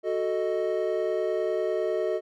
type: chord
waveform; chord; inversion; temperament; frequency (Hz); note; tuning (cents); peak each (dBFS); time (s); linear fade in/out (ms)
triangle; D# diminished; first; equal; 370 / 440 / 622.3; F#4 / A4 / D#5; 0 / 0 / 0; -27; 0.03-2.21; 50
effects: none